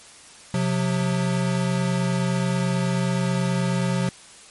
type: tone pair together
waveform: square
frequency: 130.81 / 180.17 Hz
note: C3 / F#3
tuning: 0 / -46 cents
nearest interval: tritone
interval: 554 cents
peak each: -25 / -23 dBFS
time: 0.54-4.09 s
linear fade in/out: 2 ms
effects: white hiss -46 dBFS RMS until 4.5 s + MP3 48 kbps